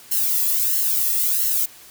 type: noise with flanger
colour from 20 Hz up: violet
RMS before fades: -20 dBFS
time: 0.11-1.66 s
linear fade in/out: 10 ms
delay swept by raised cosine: 0.83 to 1.35 ms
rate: 1.5 Hz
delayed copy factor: -0.95
effects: white hiss -45 dBFS RMS until 1.9 s